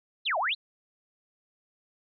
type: exponential two-way sweep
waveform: sine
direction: down then up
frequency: 4362 to 599 to 4362 Hz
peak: -25 dBFS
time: 0.25-0.55 s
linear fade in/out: 20 ms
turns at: 0.38 s
effects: none